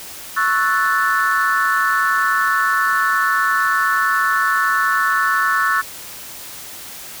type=chord; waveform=sine; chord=F# minor seventh; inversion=second; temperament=equal; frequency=1108.7 / 1318.5 / 1480 / 1760 Hz; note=C#6 / E6 / F#6 / A6; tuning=0 / 0 / 0 / 0 cents; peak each=-19 dBFS; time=0.36-5.82 s; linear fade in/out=20 ms; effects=tanh soft clip ceiling -7 dBFS + white hiss -34 dBFS RMS until 7.2 s